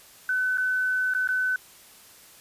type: tone with dropouts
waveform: sine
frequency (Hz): 1510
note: F#6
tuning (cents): +35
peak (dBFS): -22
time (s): 0.29-1.56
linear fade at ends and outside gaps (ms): 2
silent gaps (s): 0.574-0.581 / 1.138-1.148 / 1.275-1.288
effects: white hiss -51 dBFS RMS until 2.4 s + resampled to 32000 Hz